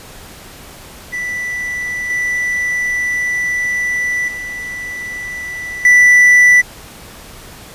triangle tone with level steps, 1974 Hz, B6, 1 cent flat, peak -17 / -13 / -21 / -3 dBFS, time 1.12-6.62 s, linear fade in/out 20 ms, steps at 2.1 / 4.28 / 5.85 s, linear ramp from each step 2 ms, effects pink hiss -36 dBFS RMS until 7.74 s + resampled to 32000 Hz

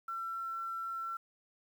sine tone with quantisation, 1349 Hz, E6, 40 cents sharp, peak -36 dBFS, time 0.08-1.17 s, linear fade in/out 5 ms, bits 10, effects none

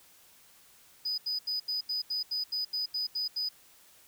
sine tone bursts, 4978 Hz, D#8, in tune, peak -27 dBFS, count 12, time 1.05-3.49 s, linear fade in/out 10 ms, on 130 ms, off 80 ms, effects tanh soft clip ceiling -28 dBFS + white hiss -59 dBFS RMS until 4.07 s

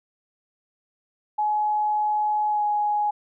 sine tone with pitch glide, 845 to 834.8 Hz, G#5 to G#5, +30 to +9 cents, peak -20 dBFS, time 1.38-3.11 s, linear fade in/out 10 ms, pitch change -21 cents, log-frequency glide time 2.49-2.63 s, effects none

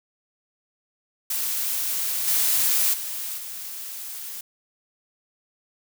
blue noise with level steps, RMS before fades -26 / -21 / -31 / -35 dBFS, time 1.3-4.41 s, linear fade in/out 5 ms, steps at 2.27 / 2.93 / 3.37 s, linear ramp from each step 10 ms, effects none

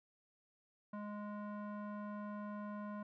square tone with low-pass filter, 207.7 Hz, G#3, in tune, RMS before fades -45 dBFS, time 0.93-3.03 s, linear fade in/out 5 ms, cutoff 1200 Hz, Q 2.3, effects none

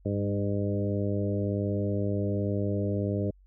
harmonic tone with a mistuned harmonic, 101.3 Hz, G#2, 43 cents flat, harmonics 1 / 2 / 3 / 4 / 5 / 6, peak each -29 / -32 / -34 / -35 / -36 / -37 dBFS, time 0.05-3.31 s, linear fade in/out 10 ms, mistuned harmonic 2, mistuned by -17 cents, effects added 47 Hz sine -54 dBFS peak until 3.46 s

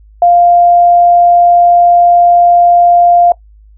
sine tone, 698.5 Hz, F5, in tune, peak -3 dBFS, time 0.22-3.32 s, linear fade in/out 2 ms, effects noise-tail reverb RT60 0.1 s tail -20 dB re dry + added 52 Hz sine -37 dBFS peak until 3.77 s

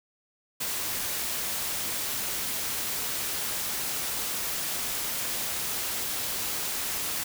white noise, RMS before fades -31 dBFS, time 0.6-7.24 s, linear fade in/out 10 ms, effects none

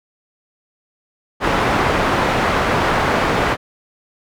white low-pass noise, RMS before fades -17 dBFS, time 1.4-3.57 s, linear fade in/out 50 ms, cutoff 1300 Hz, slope 12 dB/octave, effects none

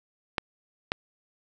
clicks, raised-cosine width 0.3 ms, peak -9 dBFS, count 2, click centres 0.382 / 0.919 s, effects none

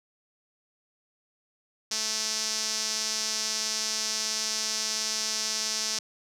sawtooth tone with band-pass filter, 218.5 Hz, A3, 12 cents flat, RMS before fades -30 dBFS, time 1.91-5.99 s, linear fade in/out 5 ms, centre 5600 Hz, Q 3.7, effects none

